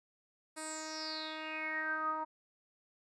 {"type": "tone with low-pass filter sweep", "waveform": "10% pulse", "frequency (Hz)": 313.2, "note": "D#4", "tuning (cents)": 11, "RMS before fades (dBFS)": -39, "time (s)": [0.56, 2.25], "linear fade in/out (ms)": 20, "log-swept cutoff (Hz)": [9500, 1000], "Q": 9.4, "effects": []}